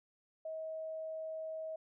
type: tone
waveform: sine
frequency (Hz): 637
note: D#5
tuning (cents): +41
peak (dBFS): -39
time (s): 0.45-1.76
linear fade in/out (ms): 5
effects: none